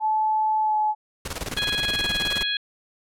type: tone with pitch glide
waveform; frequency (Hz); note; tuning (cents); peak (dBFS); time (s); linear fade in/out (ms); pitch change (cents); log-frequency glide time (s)
sine; 866 to 854.6; A5 to G#5; -28 to +49; -19; 0-0.95; 50; -23; 0.61-0.76
type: noise with tremolo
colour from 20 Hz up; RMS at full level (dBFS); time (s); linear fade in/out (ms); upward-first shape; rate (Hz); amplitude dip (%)
pink; -29; 1.25-2.43; 5; square; 19; 75
type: harmonic tone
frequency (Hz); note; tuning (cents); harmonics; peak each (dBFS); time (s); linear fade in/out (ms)
830.6; G#5; 0; 2 / 3 / 4 / 5; -29 / -32 / -25 / -31; 1.57-2.57; 2
effects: low-pass 12000 Hz 12 dB/octave